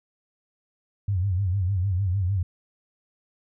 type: tone with vibrato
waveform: sine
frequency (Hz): 94.6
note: F#2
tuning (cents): +39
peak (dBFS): -21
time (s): 1.08-2.43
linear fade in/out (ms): 5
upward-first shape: sine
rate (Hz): 6.6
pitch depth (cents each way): 130
effects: none